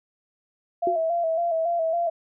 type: tone with vibrato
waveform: sine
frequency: 668 Hz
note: E5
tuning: 23 cents sharp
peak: -21 dBFS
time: 0.82-2.1 s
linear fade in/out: 10 ms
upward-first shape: square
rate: 3.6 Hz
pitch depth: 48 cents each way
type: tone with exponential decay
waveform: sine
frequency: 365.1 Hz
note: F#4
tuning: 23 cents flat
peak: -19 dBFS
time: 0.87-1.05 s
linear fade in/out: 2 ms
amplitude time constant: 37 ms
effects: none